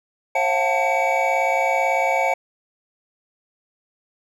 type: tone cluster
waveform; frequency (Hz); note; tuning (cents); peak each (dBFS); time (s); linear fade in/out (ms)
triangle; 538 / 684 / 742 / 883 / 2262; C5 / F5 / F#5 / A5 / C#7; +48 / -36 / +5 / +6 / +34; -22; 0.35-2.34; 5
effects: none

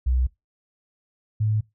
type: tone pair in turn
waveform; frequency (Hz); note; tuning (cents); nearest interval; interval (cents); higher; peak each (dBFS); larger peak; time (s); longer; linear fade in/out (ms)
sine; 63 / 107.62; B1 / A2; +35 / -38; major sixth; 927; second; -18 / -19; first; 0.06-0.27 / 1.4-1.61; neither; 10
effects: noise-tail reverb RT60 0.2 s tail -22 dB re dry

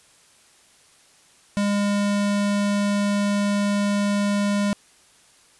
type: tone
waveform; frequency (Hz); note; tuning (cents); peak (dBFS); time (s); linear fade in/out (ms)
square; 203.2; G#3; -38; -20; 1.57-4.73; 0
effects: white hiss -55 dBFS RMS until 5.59 s + resampled to 24000 Hz

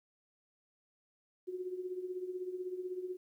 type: tone with tremolo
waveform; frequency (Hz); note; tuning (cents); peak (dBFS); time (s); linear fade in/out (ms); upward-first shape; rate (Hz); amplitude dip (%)
sine; 366.1; F#4; -18; -34; 1.47-3.17; 20; triangle; 16; 75
effects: 12-bit

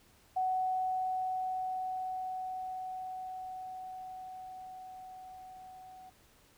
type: tone with level ramp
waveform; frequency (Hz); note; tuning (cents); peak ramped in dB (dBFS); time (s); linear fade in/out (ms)
sine; 746; F#5; +14; -28 to -49; 0.36-6.1; 10
effects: pink hiss -64 dBFS RMS until 6.57 s

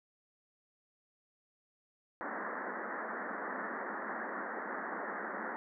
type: band-pass noise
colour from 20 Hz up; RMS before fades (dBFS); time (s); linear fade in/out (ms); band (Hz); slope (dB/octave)
white; -40; 2.21-5.56; 0; 190 to 1900; 96
effects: none

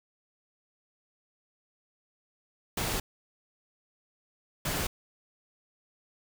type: noise bursts at uneven times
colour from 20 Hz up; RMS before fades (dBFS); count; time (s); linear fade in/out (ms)
pink; -31; 2; 2.77-3 / 4.65-4.87; 5
effects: none

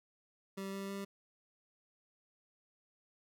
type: tone with pitch steps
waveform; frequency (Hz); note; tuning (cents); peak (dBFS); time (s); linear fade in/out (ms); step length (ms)
25% pulse; 194.5 / 196.08 / 197.67; G3 / G3 / G3; -13 / +1 / +15; -36; 0.57-1.05; 10; 160
effects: none

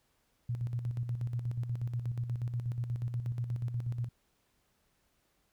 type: tone with tremolo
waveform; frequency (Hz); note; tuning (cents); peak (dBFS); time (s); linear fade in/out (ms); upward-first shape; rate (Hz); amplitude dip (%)
sine; 119.9; A#2; +49; -30; 0.49-4.09; 5; square; 8.3; 55
effects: pink hiss -74 dBFS RMS until 5.52 s

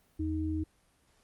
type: tone pair together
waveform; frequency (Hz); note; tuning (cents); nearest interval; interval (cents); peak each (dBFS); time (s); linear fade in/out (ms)
sine; 82.88 / 312.9; E2 / D#4; +10 / +10; octave + major seventh; 2300; -33 / -32; 0.19-0.64; 10
effects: pink hiss -68 dBFS RMS until 1.23 s + Opus 32 kbps

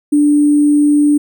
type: tone with sample-and-hold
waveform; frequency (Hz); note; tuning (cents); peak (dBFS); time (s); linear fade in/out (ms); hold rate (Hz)
sine; 293.7; D4; 0; -7; 0.12-1.18; 10; 8820
effects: none

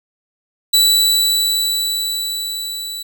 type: tone with level ramp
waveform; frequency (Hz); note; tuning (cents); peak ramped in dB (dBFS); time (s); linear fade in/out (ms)
sawtooth; 3951; B7; 0; -6 to -22; 0.73-3.03; 10
effects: none

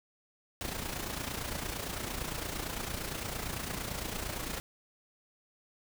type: noise with amplitude modulation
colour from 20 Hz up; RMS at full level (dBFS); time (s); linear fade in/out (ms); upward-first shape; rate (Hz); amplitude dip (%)
pink; -35; 0.61-4.6; 0; sine; 28.8; 60
effects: none

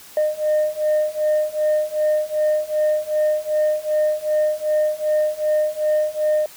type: beating tone pair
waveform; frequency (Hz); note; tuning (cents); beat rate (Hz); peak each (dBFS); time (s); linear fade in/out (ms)
sine; 609 / 611.6; D#5 / D#5; -37 / -30; 2.6; -19 / -18; 0.17-6.46; 2
effects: tanh soft clip ceiling -13 dBFS + white hiss -43 dBFS RMS until 6.56 s

